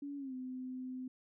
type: tone with pitch glide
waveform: sine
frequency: 284 to 256 Hz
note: C#4 to C4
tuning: +42 to -38 cents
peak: -40 dBFS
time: 0.02-1.08 s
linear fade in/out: 5 ms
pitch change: -180 cents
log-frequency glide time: 0.17-0.34 s
effects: none